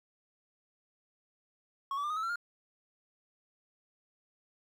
triangle tone with pitch steps, 1100 / 1146.7 / 1195.4 / 1246.2 / 1299.1 / 1354.3 / 1411.8 Hz, C#6 / D6 / D6 / D#6 / E6 / E6 / F6, -14 / -42 / +30 / +2 / -26 / +46 / +18 cents, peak -30 dBFS, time 1.91-2.358 s, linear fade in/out 2 ms, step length 64 ms, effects 11-bit

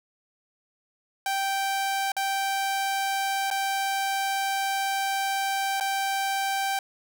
sawtooth tone with dropouts, 782 Hz, G5, 4 cents flat, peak -21 dBFS, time 1.26-6.79 s, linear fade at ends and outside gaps 2 ms, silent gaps 2.119-2.166 / 3.503-3.511 / 5.8-5.808 s, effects none

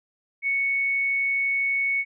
sine tone, 2217 Hz, C#7, in tune, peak -21 dBFS, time 0.42-2.05 s, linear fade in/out 50 ms, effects none

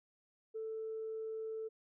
sine tone, 441.9 Hz, A4, 7 cents sharp, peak -38 dBFS, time 0.54-1.69 s, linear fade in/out 20 ms, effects tanh soft clip ceiling -34 dBFS

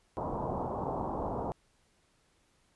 white low-pass noise, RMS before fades -35 dBFS, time 0.17-1.52 s, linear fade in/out 0 ms, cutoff 1000 Hz, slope 48 dB/octave, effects pink hiss -70 dBFS RMS until 2.75 s + resampled to 24000 Hz

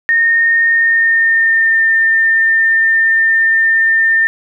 sine tone with pitch glide, 1838 to 1804.3 Hz, A#6 to A6, -25 to +43 cents, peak -8 dBFS, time 0.09-4.27 s, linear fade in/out 0 ms, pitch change -32 cents, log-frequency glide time 0.68-1.84 s, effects none

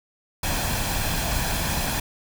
pink noise with comb filter, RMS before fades -25 dBFS, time 0.43-2 s, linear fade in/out 5 ms, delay 1.2 ms, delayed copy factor +0.5, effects none

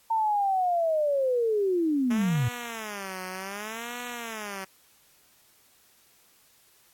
sine linear sweep, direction down, 910 to 110.2 Hz, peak -22 dBFS, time 0.1-2.49 s, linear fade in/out 10 ms
5% pulse tone with vibrato, 212.4 Hz, G#3, 39 cents sharp, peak -23 dBFS, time 2.1-4.65 s, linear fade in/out 10 ms, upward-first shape sine, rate 0.65 Hz, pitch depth 240 cents each way
effects white hiss -61 dBFS RMS until 6.93 s + AAC 64 kbps

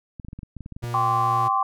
clicks, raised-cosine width 5 ms, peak -24 dBFS, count 12, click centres 0.198 / 0.248 / 0.285 / 0.331 / 0.39 / 0.432 / 0.567 / 0.607 / 0.661 / 0.723 / 0.765 / 0.84 s
45% pulse tone, 119.2 Hz, A#2, 39 cents sharp, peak -28 dBFS, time 0.82-1.49 s, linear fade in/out 20 ms
sine chord, G suspended fourth, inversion none, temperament equal with one note detuned, 784 / 1046.5 / 1151.8 Hz, G5 / C6 / D6, 0 / 0 / -34 cents, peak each -24 / -23 / -23 dBFS, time 0.94-1.63 s, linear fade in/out 2 ms
effects none

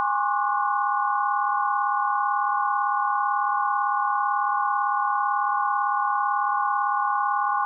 sine tone cluster, 822 / 1057 / 1095 / 1172 / 1466 Hz, G#5 / C6 / C#6 / D6 / F#6, -18 / +17 / -22 / -4 / -16 cents, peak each -25 / -27 / -27 / -29 / -31 dBFS, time 0-7.65 s, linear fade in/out 0 ms, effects none

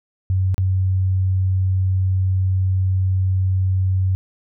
sine tone with dropouts, 94 Hz, F#2, 28 cents sharp, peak -15 dBFS, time 0.3-4.15 s, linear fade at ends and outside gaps 0 ms, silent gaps 0.544-0.58 s, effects none

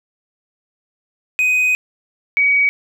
triangle / sine tone pair in turn, 2503 / 2262 Hz, D#7 / C#7, +10 / +34 cents, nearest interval major second, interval 176 cents, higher first, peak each -11 dBFS, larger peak neither, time 1.39-1.75 / 2.37-2.69 s, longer first, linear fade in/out 0 ms, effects none

